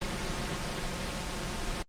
pink noise with comb filter, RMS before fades -33 dBFS, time 0.01-1.83 s, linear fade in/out 10 ms, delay 5.6 ms, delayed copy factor +0.55, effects low-pass 7000 Hz 12 dB/octave + Opus 32 kbps

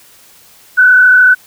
sine tone with frequency modulation, 1496 Hz, F#6, 19 cents sharp, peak -3 dBFS, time 0.77-1.35 s, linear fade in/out 20 ms, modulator 33.6 Hz, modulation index 0.84, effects white hiss -43 dBFS RMS until 1.46 s

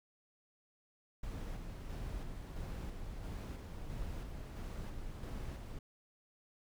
brown noise with tremolo, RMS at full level -42 dBFS, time 1.23-5.79 s, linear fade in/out 5 ms, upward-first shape square, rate 1.5 Hz, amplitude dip 30%, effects none

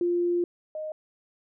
sine tone pair in turn, 349.2 / 619.5 Hz, F4 / D#5, 0 / -8 cents, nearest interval minor seventh, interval 992 cents, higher second, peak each -22 / -31 dBFS, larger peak first, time 0.01-0.44 / 0.75-0.92 s, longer first, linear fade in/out 2 ms, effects none

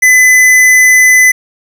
sine tone with tanh clipping, 2012 Hz, B6, 32 cents sharp, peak -4 dBFS, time 0.02-1.32 s, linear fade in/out 10 ms, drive 18 dB, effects none

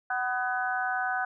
harmonic tone with a mistuned harmonic, 250 Hz, B3, 21 cents sharp, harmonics 3 / 4 / 5 / 6 / 7, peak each -30 / -40 / -37 / -30 / -40 dBFS, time 0.1-1.25 s, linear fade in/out 5 ms, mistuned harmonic 7, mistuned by -72 cents, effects none

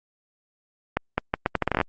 accelerating click train, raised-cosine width 0.5 ms, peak -6 dBFS, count 13, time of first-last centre 0.97-1.813 s, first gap 210 ms, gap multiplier 0.76, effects Opus 48 kbps

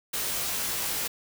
white noise with comb filter, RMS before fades -30 dBFS, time 0.13-1.08 s, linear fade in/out 10 ms, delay 18 ms, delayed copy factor -0.85, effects none

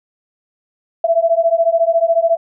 sine beating tone pair, 659.3 / 673.3 Hz, E5 / E5, 0 / +36 cents, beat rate 14 Hz, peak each -14 dBFS, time 1.04-2.37 s, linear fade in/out 5 ms, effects none

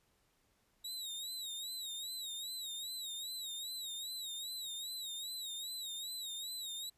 sawtooth tone with vibrato, 3828 Hz, A#7, 45 cents sharp, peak -38 dBFS, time 0.84-6.9 s, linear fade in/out 10 ms, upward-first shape sine, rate 2.5 Hz, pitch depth 100 cents each way, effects pink hiss -75 dBFS RMS until 6.97 s + resampled to 32000 Hz

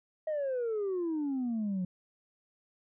sine exponential sweep, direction down, 636 to 178 Hz, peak -28 dBFS, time 0.27-1.85 s, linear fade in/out 5 ms, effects tanh soft clip ceiling -28 dBFS

